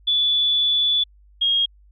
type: tone pair in turn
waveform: sine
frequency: 3455 / 3261 Hz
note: A7 / G#7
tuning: -32 / -32 cents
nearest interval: minor second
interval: 100 cents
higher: first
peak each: -16 dBFS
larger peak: neither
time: 0.07-1.04 / 1.41-1.66 s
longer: first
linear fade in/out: 10 ms
effects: added 50 Hz sine -49 dBFS peak until 1.91 s

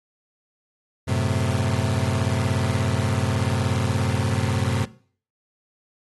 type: chord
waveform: 35% pulse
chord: F# diminished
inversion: none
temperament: equal with one note detuned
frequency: 93.41 / 110 / 130.81 Hz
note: F#2 / A2 / C3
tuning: +17 / 0 / 0 cents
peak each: -23 dBFS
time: 1.07-4.86 s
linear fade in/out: 20 ms
effects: noise-tail reverb RT60 0.5 s tail -19 dB re dry + AAC 32 kbps

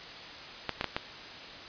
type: clicks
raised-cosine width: 0.3 ms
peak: -13 dBFS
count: 4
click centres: 0.693 / 0.811 / 0.843 / 0.965 s
effects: white hiss -44 dBFS RMS until 1.68 s + resampled to 11025 Hz

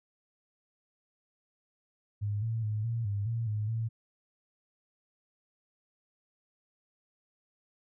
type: tone with pitch steps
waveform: sine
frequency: 103.3 / 113.3 / 106.8 / 115.8 / 101.4 / 115.3 / 106.1 / 113.2 Hz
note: G#2 / A#2 / G#2 / A#2 / G#2 / A#2 / G#2 / A2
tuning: -9 / -49 / +49 / -11 / -41 / -19 / +38 / +50 cents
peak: -29 dBFS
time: 2.21-3.89 s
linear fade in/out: 20 ms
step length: 210 ms
effects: none

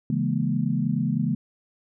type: chord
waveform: sine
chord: A# half-diminished seventh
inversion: first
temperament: equal with one note detuned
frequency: 138.59 / 164.81 / 207.7 / 237.6 Hz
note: C#3 / E3 / G#3 / A#3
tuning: 0 / 0 / 0 / +33 cents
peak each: -27 dBFS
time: 0.1-1.35 s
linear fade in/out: 2 ms
effects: none

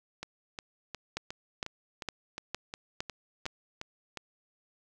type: two click trains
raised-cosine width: 0.2 ms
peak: -16 / -21 dBFS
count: 6 / 12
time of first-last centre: 1.17-3.464 / 0.23-4.173 s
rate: 2.18 / 2.79 Hz
effects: none

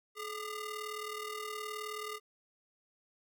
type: ring-modulated tone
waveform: sawtooth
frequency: 815 Hz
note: G#5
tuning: 33 cents flat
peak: -32 dBFS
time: 0.15-2.2 s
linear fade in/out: 50 ms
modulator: 388 Hz
effects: none

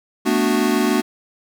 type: chord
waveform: square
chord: B minor seventh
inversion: third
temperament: equal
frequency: 220 / 246.9 / 293.7 / 370 Hz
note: A3 / B3 / D4 / F#4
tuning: 0 / 0 / 0 / 0 cents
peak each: -22 dBFS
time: 0.25-1.02 s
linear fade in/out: 20 ms
effects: none

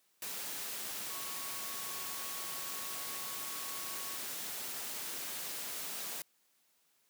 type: tone in noise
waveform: sine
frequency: 1108.7 Hz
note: C#6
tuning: in tune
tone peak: -50 dBFS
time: 1.1-4.17 s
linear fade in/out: 2 ms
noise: white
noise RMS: -41 dBFS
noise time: 0.22-6.22 s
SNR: -12 dB
effects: white hiss -73 dBFS RMS until 7.09 s + high-pass 150 Hz 12 dB/octave

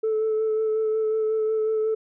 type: tone with vibrato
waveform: sine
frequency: 437 Hz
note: A4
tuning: 12 cents flat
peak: -19 dBFS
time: 0.03-1.95 s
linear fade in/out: 10 ms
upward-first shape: sine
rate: 5.5 Hz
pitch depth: 17 cents each way
effects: tanh soft clip ceiling -18 dBFS

